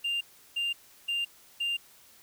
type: tone bursts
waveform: triangle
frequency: 2794 Hz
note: F7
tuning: in tune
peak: -25 dBFS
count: 4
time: 0.04-1.77 s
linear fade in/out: 10 ms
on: 170 ms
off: 350 ms
effects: tanh soft clip ceiling -22 dBFS + white hiss -57 dBFS RMS until 2.22 s